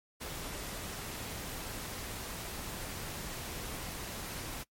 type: noise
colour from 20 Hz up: pink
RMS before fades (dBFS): -41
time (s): 0.2-4.64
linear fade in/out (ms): 20
effects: noise-tail reverb RT60 0.1 s tail -22 dB re dry + MP3 64 kbps